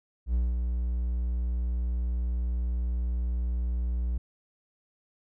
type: tone with ADSR envelope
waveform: triangle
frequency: 60 Hz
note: B1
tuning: 49 cents flat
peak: -20 dBFS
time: 0.26-4.18 s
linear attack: 81 ms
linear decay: 200 ms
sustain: -4 dB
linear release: 6 ms
effects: none